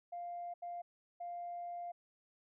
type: tone bursts at uneven times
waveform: sine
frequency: 698.5 Hz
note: F5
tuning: in tune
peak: -40 dBFS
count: 3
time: 0.12-0.54 / 0.62-0.82 / 1.2-1.92 s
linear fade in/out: 10 ms
effects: tanh soft clip ceiling -36 dBFS